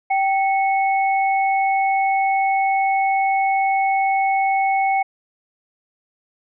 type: tone pair together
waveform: sine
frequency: 777.8 / 2200 Hz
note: G5 / C#7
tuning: -14 / -14 cents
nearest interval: octave + tritone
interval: 1800 cents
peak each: -16 / -24 dBFS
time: 0.1-5.03 s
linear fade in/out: 10 ms
effects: none